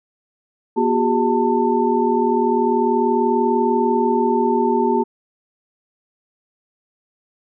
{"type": "tone cluster", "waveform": "sine", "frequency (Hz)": [239.5, 365.5, 405.8, 893], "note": ["A#3", "F#4", "G#4", "A5"], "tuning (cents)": [47, -21, -40, 25], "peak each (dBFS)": -20, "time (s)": [0.76, 5.04], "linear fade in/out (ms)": 20, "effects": []}